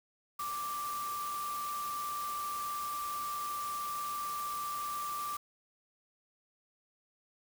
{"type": "tone in noise", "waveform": "sine", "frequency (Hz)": 1174.7, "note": "D6", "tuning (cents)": 0, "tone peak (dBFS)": -35, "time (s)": [0.39, 5.37], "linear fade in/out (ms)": 5, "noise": "white", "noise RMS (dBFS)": -45, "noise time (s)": [0.39, 5.37], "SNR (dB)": 7, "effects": []}